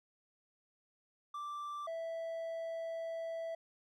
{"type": "tone pair in turn", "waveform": "triangle", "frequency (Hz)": [1174, 658.9], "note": ["D6", "E5"], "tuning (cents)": [-1, -1], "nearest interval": "minor seventh", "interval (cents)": 1000, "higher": "first", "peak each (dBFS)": [-38, -36], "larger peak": "second", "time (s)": [[1.34, 1.87], [1.87, 3.55]], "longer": "second", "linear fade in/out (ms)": 5, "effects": []}